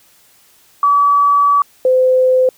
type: tone pair in turn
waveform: sine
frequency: 1145 / 513 Hz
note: D6 / C5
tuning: -44 / -34 cents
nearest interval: octave + major second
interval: 1390 cents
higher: first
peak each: -8 dBFS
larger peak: neither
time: 0.83-1.62 / 1.85-2.49 s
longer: first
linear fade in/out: 2 ms
effects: white hiss -50 dBFS RMS until 2.57 s